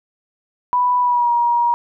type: tone with pitch glide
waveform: sine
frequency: 987.8 to 950.9 Hz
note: B5 to A#5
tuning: 0 to +34 cents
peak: -13 dBFS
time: 0.73-1.74 s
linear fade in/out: 0 ms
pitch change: -66 cents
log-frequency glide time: 1-1.31 s
effects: none